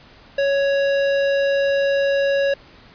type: tone with hard clipping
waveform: sine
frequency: 556 Hz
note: C#5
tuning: 5 cents sharp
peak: -18 dBFS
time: 0.38-2.54 s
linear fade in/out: 5 ms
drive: 15 dB
effects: pink hiss -47 dBFS RMS until 2.94 s + resampled to 11025 Hz